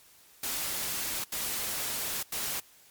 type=noise bursts at uneven times; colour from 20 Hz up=white; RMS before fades=-33 dBFS; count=3; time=0.43-1.24 / 1.32-2.23 / 2.32-2.6 s; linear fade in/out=5 ms; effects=white hiss -58 dBFS RMS until 2.9 s + MP3 96 kbps